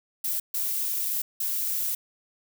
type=noise bursts at uneven times; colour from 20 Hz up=violet; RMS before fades=-28 dBFS; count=3; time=0.24-0.4 / 0.54-1.22 / 1.4-1.95 s; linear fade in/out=5 ms; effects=none